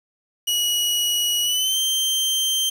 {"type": "tone with pitch glide", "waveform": "sawtooth", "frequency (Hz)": [2913, 3140], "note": ["F#7", "G7"], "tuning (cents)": [-28, 2], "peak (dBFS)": -16, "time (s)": [0.47, 2.7], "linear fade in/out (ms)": 10, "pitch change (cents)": 130, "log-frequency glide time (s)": [1.43, 1.78], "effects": ["7-bit"]}